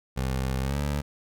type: tone with pitch glide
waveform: 20% pulse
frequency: 65.41 to 72.16 Hz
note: C2 to D2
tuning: 0 to -30 cents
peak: -21 dBFS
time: 0.16-1.02 s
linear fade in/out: 20 ms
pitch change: +170 cents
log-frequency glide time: 0.61-0.8 s
effects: none